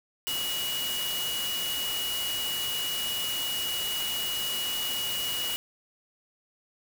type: tone in noise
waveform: sine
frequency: 2913 Hz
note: F#7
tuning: 28 cents flat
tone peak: -30 dBFS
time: 0.27-5.56 s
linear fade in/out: 0 ms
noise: white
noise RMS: -34 dBFS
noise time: 0.27-5.56 s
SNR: +1 dB
effects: none